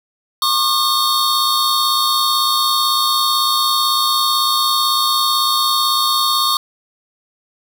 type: tone cluster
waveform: square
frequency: 1086 / 1202 / 3664 / 4422 Hz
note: C#6 / D6 / A#7 / C#8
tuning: -36 / +40 / -31 / -5 cents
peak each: -20 dBFS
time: 0.42-6.57 s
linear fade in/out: 2 ms
effects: none